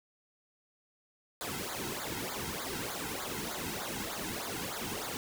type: noise with flanger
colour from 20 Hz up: pink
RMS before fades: -38 dBFS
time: 1.41-5.17 s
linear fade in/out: 0 ms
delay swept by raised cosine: 0.35 to 1.75 ms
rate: 3.3 Hz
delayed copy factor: -0.9
effects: none